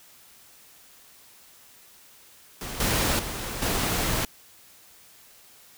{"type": "noise with level steps", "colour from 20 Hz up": "pink", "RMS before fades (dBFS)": [-35, -24, -33, -26], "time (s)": [2.61, 4.25], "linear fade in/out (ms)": 2, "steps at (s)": [2.8, 3.19, 3.62], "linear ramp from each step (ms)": 2, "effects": ["white hiss -53 dBFS RMS until 5.77 s"]}